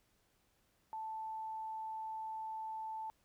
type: tone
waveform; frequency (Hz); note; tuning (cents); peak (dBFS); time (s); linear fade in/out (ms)
sine; 880; A5; 0; -40; 0.93-3.1; 0
effects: pink hiss -75 dBFS RMS until 3.24 s